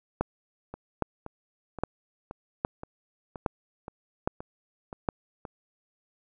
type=two click trains; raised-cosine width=1 ms; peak=-24 / -11 dBFS; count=10 / 7; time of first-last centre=0.74-5.452 / 0.21-5.088 s; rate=1.91 / 1.23 Hz; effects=none